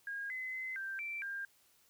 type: tone with pitch steps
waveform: sine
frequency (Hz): 1628 / 2035 / 2048 / 1573 / 2342 / 1599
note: G#6 / C7 / C7 / G6 / D7 / G6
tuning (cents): -35 / -49 / -38 / +6 / -5 / +34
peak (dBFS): -38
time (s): 0.07-1.45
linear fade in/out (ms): 2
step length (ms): 230
effects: white hiss -69 dBFS RMS until 1.89 s